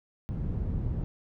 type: low-pass noise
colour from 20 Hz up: white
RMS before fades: -31 dBFS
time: 0.29-1.04 s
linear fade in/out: 0 ms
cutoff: 110 Hz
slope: 12 dB/octave
effects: none